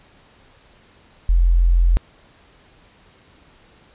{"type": "tone", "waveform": "sine", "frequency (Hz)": 43.14, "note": "F1", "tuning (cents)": -20, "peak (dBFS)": -11, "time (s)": [1.29, 1.97], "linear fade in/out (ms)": 0, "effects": ["pink hiss -52 dBFS RMS until 3.94 s", "resampled to 8000 Hz"]}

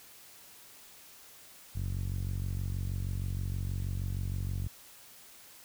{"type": "tone with low-pass filter", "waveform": "5% pulse", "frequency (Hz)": 46.34, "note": "F#1", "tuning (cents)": 3, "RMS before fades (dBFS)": -34, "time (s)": [1.75, 4.68], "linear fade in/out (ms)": 10, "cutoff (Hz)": 97, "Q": 1.7, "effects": ["white hiss -54 dBFS RMS until 5.64 s"]}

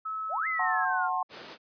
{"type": "tone with pitch glide", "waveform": "sine", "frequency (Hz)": [1296, 1311.8], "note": ["E6", "E6"], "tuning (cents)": [-30, -9], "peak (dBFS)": -31, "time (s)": [0.05, 0.85], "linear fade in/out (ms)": 10, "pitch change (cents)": 21, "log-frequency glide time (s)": [0.59, 0.73]}
{"type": "exponential two-way sweep", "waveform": "sine", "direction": "up then down", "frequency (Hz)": [523.3, 2093, 1365], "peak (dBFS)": -29, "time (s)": [0.29, 1.1], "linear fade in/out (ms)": 50, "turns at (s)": 0.47}
{"type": "chord", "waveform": "sine", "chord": "F# diminished", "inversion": "none", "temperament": "just", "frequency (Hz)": [740, 888, 1065.6], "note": ["F#5", "A5", "C6"], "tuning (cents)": [0, 16, 31], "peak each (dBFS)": [-30, -33, -30], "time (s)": [0.59, 1.23], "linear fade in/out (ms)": 5}
{"type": "noise", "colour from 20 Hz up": "pink", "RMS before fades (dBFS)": -42, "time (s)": [1.29, 1.58], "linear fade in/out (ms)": 50}
{"effects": ["high-pass 300 Hz 12 dB/octave", "resampled to 11025 Hz"]}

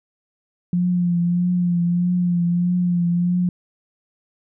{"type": "tone with vibrato", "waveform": "sine", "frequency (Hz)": 175.7, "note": "F3", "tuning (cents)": 11, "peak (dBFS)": -16, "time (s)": [0.73, 3.49], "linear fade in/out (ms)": 2, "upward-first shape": "triangle", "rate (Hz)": 1.6, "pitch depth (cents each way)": 39, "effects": []}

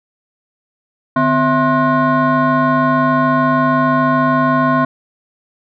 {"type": "tone with frequency modulation", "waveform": "sine", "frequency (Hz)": 659.3, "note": "E5", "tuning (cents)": 0, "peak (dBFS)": -9, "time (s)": [1.16, 4.85], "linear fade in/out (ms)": 5, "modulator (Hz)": 404, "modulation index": 1.7, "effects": ["tanh soft clip ceiling -7 dBFS"]}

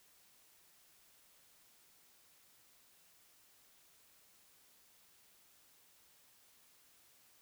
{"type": "silence", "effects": ["white hiss -67 dBFS RMS until 7.41 s"]}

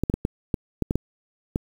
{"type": "clicks", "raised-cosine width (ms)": 3, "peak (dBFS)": -9, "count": 9, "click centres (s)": [0.036, 0.099, 0.14, 0.251, 0.542, 0.823, 0.909, 0.956, 1.559], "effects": ["7-bit"]}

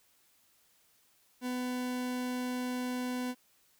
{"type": "tone", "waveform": "40% pulse", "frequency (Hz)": 250, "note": "B3", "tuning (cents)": 21, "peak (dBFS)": -32, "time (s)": [1.41, 3.35], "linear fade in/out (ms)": 50, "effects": ["white hiss -68 dBFS RMS until 3.79 s"]}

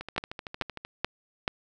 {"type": "two click trains", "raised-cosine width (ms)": 0.3, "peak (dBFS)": [-10, -21], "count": [4, 12], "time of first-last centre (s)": [[0.18, 1.479], [0.01, 0.85]], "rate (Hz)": [2.31, 13.1], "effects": []}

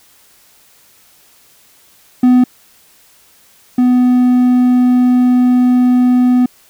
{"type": "tone pair in turn", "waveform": "triangle", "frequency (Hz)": [250, 249.1], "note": ["B3", "B3"], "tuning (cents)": [21, 15], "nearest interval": "unison", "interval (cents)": 6, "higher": "first", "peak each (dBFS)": [-3, -5], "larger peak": "first", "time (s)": [[2.23, 2.44], [3.78, 6.46]], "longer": "second", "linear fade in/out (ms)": 5, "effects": ["white hiss -48 dBFS RMS until 6.69 s"]}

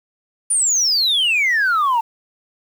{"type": "exponential sweep", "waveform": "sine", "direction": "down", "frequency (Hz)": [9590, 887], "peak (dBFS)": -12, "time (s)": [0.5, 2.01], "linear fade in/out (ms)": 10, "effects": ["tanh soft clip ceiling -12 dBFS", "7-bit"]}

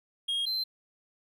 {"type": "tone pair in turn", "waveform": "triangle", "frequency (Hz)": [3257, 4104], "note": ["G#7", "C8"], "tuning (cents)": [-34, -34], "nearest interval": "major third", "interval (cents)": 400, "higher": "second", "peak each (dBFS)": [-26, -27], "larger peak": "first", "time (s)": [[0.28, 0.46], [0.46, 0.64]], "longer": "neither", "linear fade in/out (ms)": 10, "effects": []}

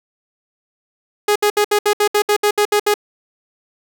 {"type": "tone bursts", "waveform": "sawtooth", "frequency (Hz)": 415.3, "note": "G#4", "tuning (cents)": 0, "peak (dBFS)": -8, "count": 12, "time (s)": [1.28, 2.941], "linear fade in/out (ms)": 5, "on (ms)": 77, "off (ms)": 67, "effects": []}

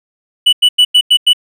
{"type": "tone bursts", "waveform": "triangle", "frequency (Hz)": 2960, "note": "F#7", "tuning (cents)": 0, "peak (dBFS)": -3, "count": 6, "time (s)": [0.46, 1.333], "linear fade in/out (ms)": 10, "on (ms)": 68, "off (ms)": 93, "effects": []}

